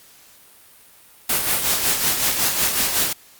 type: noise with tremolo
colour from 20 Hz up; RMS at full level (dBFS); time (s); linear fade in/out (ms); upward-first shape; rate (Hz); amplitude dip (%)
white; -18; 1.29-3.13; 5; sine; 5.4; 50
effects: white hiss -49 dBFS RMS until 3.39 s + Opus 48 kbps